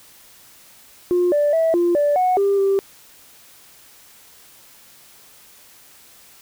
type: tone with pitch steps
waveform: sine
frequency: 355.6 / 586 / 652 / 347.3 / 583 / 735 / 398.1 / 392.1 Hz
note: F4 / D5 / E5 / F4 / D5 / F#5 / G4 / G4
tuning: +31 / -4 / -19 / -10 / -13 / -12 / +27 / 0 cents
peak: -13 dBFS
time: 1.11-2.79 s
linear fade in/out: 0 ms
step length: 210 ms
effects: tanh soft clip ceiling -11 dBFS + white hiss -48 dBFS RMS until 6.41 s